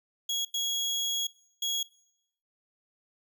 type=tone bursts at uneven times; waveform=30% pulse; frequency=3322 Hz; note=G#7; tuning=in tune; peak=-25 dBFS; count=3; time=0.29-0.45 / 0.54-1.27 / 1.62-1.83 s; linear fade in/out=5 ms; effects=noise-tail reverb RT60 0.8 s tail -22 dB re dry